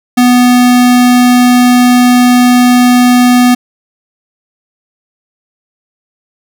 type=tone; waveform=square; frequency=246.9 Hz; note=B3; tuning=in tune; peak=-4 dBFS; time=0.17-3.55 s; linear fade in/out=10 ms; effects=none